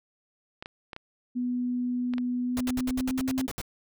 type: clicks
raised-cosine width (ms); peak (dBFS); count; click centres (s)
0.3; -22; 6; 0.625 / 0.659 / 0.932 / 0.964 / 2.137 / 2.182
type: tone with pitch glide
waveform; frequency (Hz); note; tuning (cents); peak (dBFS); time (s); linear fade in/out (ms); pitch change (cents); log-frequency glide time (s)
sine; 246.9 to 261.3; B3 to C4; 0 to -2; -26; 1.35-3.47; 20; +98; 2.43-3.24
type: noise bursts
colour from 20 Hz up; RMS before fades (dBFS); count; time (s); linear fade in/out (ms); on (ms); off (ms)
pink; -34; 11; 2.57-3.615; 0; 35; 66
effects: none